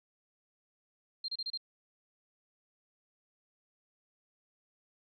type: tone bursts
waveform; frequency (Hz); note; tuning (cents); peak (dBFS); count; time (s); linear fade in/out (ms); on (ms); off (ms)
sine; 4186; C8; 0; -34; 5; 1.24-1.575; 5; 43; 30
effects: none